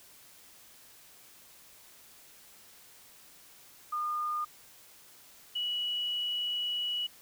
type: tone pair in turn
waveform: sine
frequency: 1216 / 2933 Hz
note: D#6 / F#7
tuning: -40 / -16 cents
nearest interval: octave + minor third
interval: 1524 cents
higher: second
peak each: -30 / -30 dBFS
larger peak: neither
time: 3.92-4.45 / 5.55-7.07 s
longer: second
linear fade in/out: 10 ms
effects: white hiss -56 dBFS RMS until 7.21 s